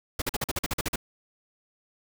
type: noise bursts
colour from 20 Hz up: pink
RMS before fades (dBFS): -28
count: 11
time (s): 0.19-0.959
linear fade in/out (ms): 5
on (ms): 29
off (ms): 45
effects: none